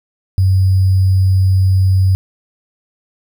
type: tone with sample-and-hold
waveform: sine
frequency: 94.5 Hz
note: F#2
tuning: 37 cents sharp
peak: -8 dBFS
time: 0.38-2.15 s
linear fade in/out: 0 ms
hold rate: 4900 Hz
effects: none